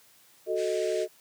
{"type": "chord", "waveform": "sine", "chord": "D# diminished", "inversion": "first", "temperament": "equal", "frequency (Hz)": [370, 440, 622.3], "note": ["F#4", "A4", "D#5"], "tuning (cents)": [0, 0, 0], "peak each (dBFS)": -30, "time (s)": [0.46, 1.08], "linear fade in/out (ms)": 50}
{"type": "band-pass noise", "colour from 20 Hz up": "pink", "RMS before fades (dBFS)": -44, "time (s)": [0.55, 1.07], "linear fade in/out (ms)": 50, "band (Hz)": [1600, 9100], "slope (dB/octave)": 48}
{"effects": ["white hiss -59 dBFS RMS until 1.2 s", "high-pass 100 Hz 12 dB/octave"]}